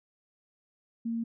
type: tone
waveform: sine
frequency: 230 Hz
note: A#3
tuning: 23 cents flat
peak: -29 dBFS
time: 1.05-1.24 s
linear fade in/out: 10 ms
effects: none